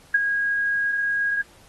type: tone with ADSR envelope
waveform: sine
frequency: 1640 Hz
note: G#6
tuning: 22 cents flat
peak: -12 dBFS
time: 0.14-1.42 s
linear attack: 7 ms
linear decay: 27 ms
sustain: -8 dB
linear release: 4 ms
effects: pink hiss -53 dBFS RMS until 1.68 s + AAC 32 kbps